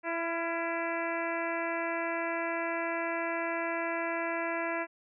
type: harmonic tone with a mistuned harmonic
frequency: 333.9 Hz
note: E4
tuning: 22 cents sharp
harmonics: 1 / 2 / 3 / 4 / 5 / 6 / 7 / 8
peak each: -37 / -35 / -38 / -41 / -39 / -40 / -41 / -46 dBFS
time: 0.03-4.87 s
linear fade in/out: 50 ms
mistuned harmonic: 4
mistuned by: +44 cents
effects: none